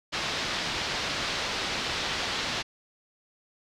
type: low-pass noise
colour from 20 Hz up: white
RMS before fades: -31 dBFS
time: 0.12-2.63 s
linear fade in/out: 20 ms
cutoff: 4800 Hz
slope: 24 dB/octave
effects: none